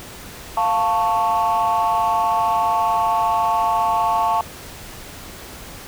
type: chord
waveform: sine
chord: F augmented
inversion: none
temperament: equal with one note detuned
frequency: 698.5 / 886.1 / 1108.7 Hz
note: F5 / A5 / C#6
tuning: 0 / +12 / 0 cents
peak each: -20 / -17 / -20 dBFS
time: 0.57-4.41 s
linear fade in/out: 2 ms
effects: tanh soft clip ceiling -11 dBFS + pink hiss -37 dBFS RMS until 5.87 s